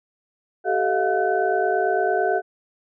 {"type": "tone cluster", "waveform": "sine", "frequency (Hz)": [383.5, 432.4, 642, 711, 1514], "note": ["G4", "A4", "E5", "F5", "F#6"], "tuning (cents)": [-38, -30, -46, 31, 39], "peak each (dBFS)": [-24, -25, -27, -22, -28], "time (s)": [0.64, 2.42], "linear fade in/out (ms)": 50, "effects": []}